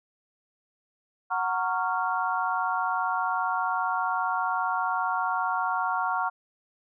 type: chord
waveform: sine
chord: Gb major seventh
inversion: none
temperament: just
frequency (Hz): 740 / 925 / 1110 / 1387.5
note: Gb5 / Bb5 / Db6 / F6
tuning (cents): 0 / -14 / +2 / -12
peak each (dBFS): -30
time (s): 1.3-6.3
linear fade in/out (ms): 20
effects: none